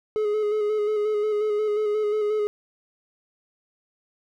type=tone with vibrato; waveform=triangle; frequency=422.8 Hz; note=G#4; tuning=31 cents sharp; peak=-19 dBFS; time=0.16-2.47 s; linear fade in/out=0 ms; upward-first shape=square; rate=5.6 Hz; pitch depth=25 cents each way; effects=none